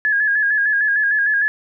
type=tone with vibrato; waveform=sine; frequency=1673 Hz; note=G#6; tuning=12 cents sharp; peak=-14 dBFS; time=0.05-1.48 s; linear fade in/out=0 ms; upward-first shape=square; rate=6.6 Hz; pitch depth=45 cents each way; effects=none